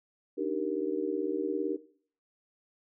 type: chord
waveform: sine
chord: Eb major seventh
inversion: third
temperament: just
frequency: 291.7 / 311.1 / 388.9 / 466.7 Hz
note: D4 / Eb4 / G4 / Bb4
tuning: -12 / 0 / -14 / +2 cents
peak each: -35 / -35 / -33 / -34 dBFS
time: 0.37-1.77 s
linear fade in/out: 20 ms
effects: noise-tail reverb RT60 0.5 s tail -17 dB re dry